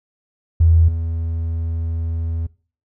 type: tone with level steps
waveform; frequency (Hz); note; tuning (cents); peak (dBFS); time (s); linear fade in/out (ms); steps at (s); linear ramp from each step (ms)
triangle; 82.41; E2; 0; -5 / -18; 0.6-2.47; 10; 0.88; 5
effects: noise-tail reverb RT60 0.4 s tail -21 dB re dry + tanh soft clip ceiling -7 dBFS